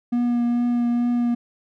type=tone with vibrato; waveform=triangle; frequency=240 Hz; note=B3; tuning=49 cents flat; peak=-16 dBFS; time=0.12-1.35 s; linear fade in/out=10 ms; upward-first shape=triangle; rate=2.3 Hz; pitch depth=15 cents each way; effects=none